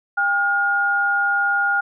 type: tone pair together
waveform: sine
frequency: 801.4 / 1423 Hz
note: G5 / F6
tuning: +38 / +32 cents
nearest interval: minor seventh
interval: 994 cents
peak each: -23 / -17 dBFS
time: 0.17-1.81 s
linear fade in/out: 10 ms
effects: none